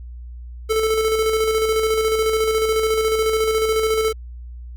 square tone with tremolo, 440 Hz, A4, in tune, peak -16 dBFS, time 0.69-4.13 s, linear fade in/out 20 ms, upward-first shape square, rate 14 Hz, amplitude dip 35%, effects added 60 Hz sine -32 dBFS peak until 4.76 s

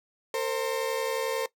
35% pulse tone pair together, 455.9 / 527 Hz, A#4 / C5, -39 / +12 cents, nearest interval minor third, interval 251 cents, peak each -27 / -29 dBFS, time 0.34-1.46 s, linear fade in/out 2 ms, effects noise-tail reverb RT60 0.1 s tail -18 dB re dry

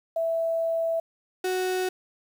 sine / 35% pulse tone pair in turn, 659.3 / 370 Hz, E5 / F#4, 0 / 0 cents, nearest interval minor seventh, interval 1000 cents, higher first, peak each -23 dBFS, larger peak neither, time 0.16-1 / 1.44-1.89 s, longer first, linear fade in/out 5 ms, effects 9-bit

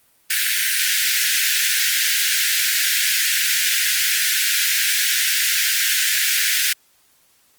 pink high-pass noise, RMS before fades -19 dBFS, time 0.3-6.73 s, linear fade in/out 5 ms, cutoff 1500 Hz, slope 96 dB/octave, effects white hiss -58 dBFS RMS until 7.58 s + Opus 32 kbps

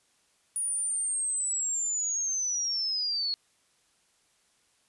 sine linear sweep, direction down, 9690 to 4310 Hz, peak -27 dBFS, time 0.56-3.34 s, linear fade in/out 0 ms, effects white hiss -68 dBFS RMS until 4.88 s + resampled to 24000 Hz

